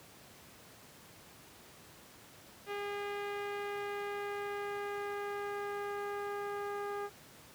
sawtooth tone with low-pass filter sweep, 407 Hz, G#4, 35 cents flat, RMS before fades -39 dBFS, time 2.66-7.1 s, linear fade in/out 50 ms, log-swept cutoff 2500 to 1400 Hz, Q 1.5, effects pink hiss -56 dBFS RMS until 7.54 s + high-pass 100 Hz 12 dB/octave

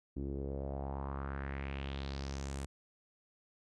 sawtooth tone with low-pass filter sweep, 68.6 Hz, C#2, 17 cents flat, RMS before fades -40 dBFS, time 0.16-2.66 s, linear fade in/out 10 ms, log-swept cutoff 300 to 9200 Hz, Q 3.2, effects none

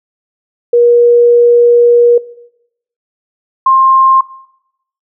sine tone pair in turn, 477.5 / 1059.3 Hz, A#4 / C6, +42 / +21 cents, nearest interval octave + major second, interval 1379 cents, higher second, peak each -4 dBFS, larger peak neither, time 0.73-2.18 / 3.66-4.21 s, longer first, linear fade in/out 5 ms, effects noise-tail reverb RT60 0.8 s tail -19 dB re dry

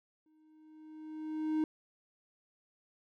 triangle tone with exponential growth, 311.1 Hz, D#4, in tune, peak -25 dBFS, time 0.26-1.64 s, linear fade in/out 2 ms, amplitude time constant 300 ms, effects none

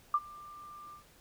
sine tone with ADSR envelope, 1188 Hz, D6, 20 cents sharp, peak -22 dBFS, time 0.14-1.04 s, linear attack 3 ms, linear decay 48 ms, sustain -24 dB, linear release 110 ms, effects pink hiss -61 dBFS RMS until 1.2 s

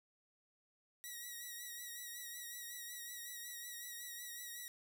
5% pulse tone with vibrato, 1914 Hz, A#6, 45 cents sharp, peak -36 dBFS, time 1.04-4.68 s, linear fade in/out 0 ms, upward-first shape triangle, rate 5.4 Hz, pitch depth 48 cents each way, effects none

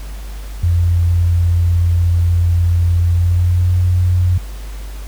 sine tone with pitch glide, 86.6 to 90.02 Hz, F2 to F#2, -14 to -47 cents, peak -10 dBFS, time 0.63-4.38 s, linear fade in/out 5 ms, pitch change +67 cents, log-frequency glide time 3.09-3.74 s, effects added 50 Hz sine -25 dBFS peak until 5.07 s + pink hiss -39 dBFS RMS until 5.07 s

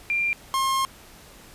sine / 45% pulse tone pair in turn, 2383 / 1068.6 Hz, D7 / C6, +25 / +36 cents, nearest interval octave + major second, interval 1389 cents, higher first, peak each -21 dBFS, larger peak neither, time 0.1-0.33 / 0.54-0.85 s, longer second, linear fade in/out 0 ms, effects pink hiss -48 dBFS RMS until 1.54 s + resampled to 32000 Hz

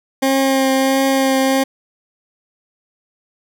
20% pulse tone with vibrato, 267.6 Hz, C4, 39 cents sharp, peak -8 dBFS, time 0.22-1.64 s, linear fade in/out 10 ms, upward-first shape triangle, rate 1.5 Hz, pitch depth 16 cents each way, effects none

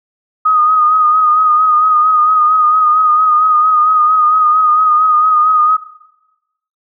sine tone with vibrato, 1244.5 Hz, D#6, in tune, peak -7 dBFS, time 0.45-5.77 s, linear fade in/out 10 ms, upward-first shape sine, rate 4.4 Hz, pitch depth 38 cents each way, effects noise-tail reverb RT60 1.0 s tail -18 dB re dry

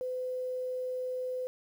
sine tone, 507 Hz, B4, 45 cents sharp, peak -32 dBFS, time 0.01-1.47 s, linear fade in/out 0 ms, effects 10-bit

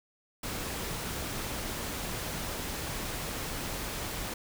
pink noise, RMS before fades -36 dBFS, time 0.43-4.34 s, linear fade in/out 5 ms, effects none

